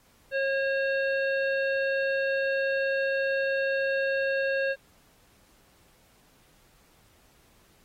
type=harmonic tone with a mistuned harmonic; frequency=543 Hz; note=C#5; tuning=36 cents flat; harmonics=1 / 3 / 5 / 7 / 8; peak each=-26 / -29 / -37 / -46 / -47 dBFS; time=0.31-4.76 s; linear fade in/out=50 ms; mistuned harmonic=7; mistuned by=-41 cents; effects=pink hiss -62 dBFS RMS until 7.84 s + AAC 48 kbps